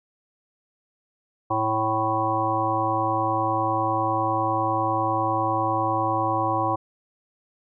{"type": "harmonic tone", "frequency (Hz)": 110, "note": "A2", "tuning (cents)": 0, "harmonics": [1, 3, 5, 7, 9, 10], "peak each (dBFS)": [-31, -29, -30, -26, -26, -28], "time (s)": [1.5, 6.76], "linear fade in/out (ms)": 10, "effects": []}